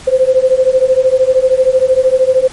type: beating tone pair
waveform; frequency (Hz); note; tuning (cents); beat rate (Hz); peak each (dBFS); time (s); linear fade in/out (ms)
sine; 512 / 525; C5 / C5; -38 / +6; 13; -10; 0.07-2.48; 10
effects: pink hiss -34 dBFS RMS until 2.52 s + MP3 48 kbps